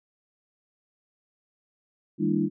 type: tone cluster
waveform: sine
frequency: 158.7 / 201.8 / 232.4 / 297.4 / 334.8 Hz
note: D#3 / G#3 / A#3 / D4 / E4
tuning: +35 / -49 / -5 / +22 / +27 cents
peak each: -30 / -26 / -33 / -27 / -28 dBFS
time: 2.18-2.5 s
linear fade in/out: 50 ms
effects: none